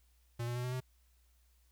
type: tone with pitch steps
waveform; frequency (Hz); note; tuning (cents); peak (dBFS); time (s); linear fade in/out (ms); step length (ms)
square; 118.4 / 120.75 / 123.14 / 125.59 / 128.08; A#2 / B2 / B2 / B2 / C3; +27 / -39 / -5 / +29 / -37; -36; 0.39-0.805; 10; 83
effects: added 60 Hz sine -66 dBFS peak until 1.71 s + white hiss -75 dBFS RMS until 1.71 s